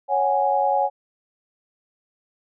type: chord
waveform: sine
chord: C# suspended fourth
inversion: none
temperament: equal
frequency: 554.4 / 740 / 830.6 Hz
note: C#5 / F#5 / G#5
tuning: 0 / 0 / 0 cents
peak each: -23 / -23 / -20 dBFS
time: 0.08-0.9 s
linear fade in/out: 50 ms
effects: none